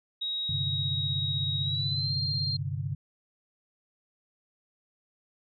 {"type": "tone with pitch glide", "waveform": "sine", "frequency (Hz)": [3800, 4192], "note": ["A#7", "C8"], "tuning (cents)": [33, 2], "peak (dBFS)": -29, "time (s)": [0.21, 2.57], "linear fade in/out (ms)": 10, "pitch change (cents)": 169, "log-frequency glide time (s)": [1.61, 2.13]}
{"type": "chord", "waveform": "sine", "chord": "G suspended fourth", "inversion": "none", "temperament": "equal", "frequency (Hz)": [98, 130.81, 146.83], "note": ["G2", "C3", "D3"], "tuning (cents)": [0, 0, 0], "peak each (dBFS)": -34, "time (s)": [0.49, 2.95], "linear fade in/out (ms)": 5}
{"effects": []}